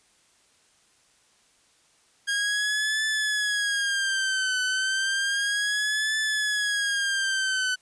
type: tone with vibrato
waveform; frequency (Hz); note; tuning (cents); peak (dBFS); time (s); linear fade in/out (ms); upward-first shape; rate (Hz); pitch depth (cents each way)
sawtooth; 1622; G#6; -41; -20; 2.27-7.76; 20; triangle; 0.32; 130
effects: white hiss -62 dBFS RMS until 7.81 s + resampled to 22050 Hz